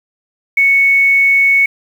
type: tone with quantisation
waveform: sine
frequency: 2215 Hz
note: C#7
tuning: 2 cents flat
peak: -7 dBFS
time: 0.57-1.66 s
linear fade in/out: 5 ms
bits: 6
effects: none